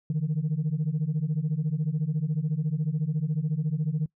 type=beating tone pair; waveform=sine; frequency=146.83 / 160.83 Hz; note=D3 / E3; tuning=0 / -42 cents; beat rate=14 Hz; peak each=-26 dBFS; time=0.1-4.06 s; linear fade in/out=2 ms; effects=noise-tail reverb RT60 0.1 s tail -24 dB re dry + tanh soft clip ceiling -20 dBFS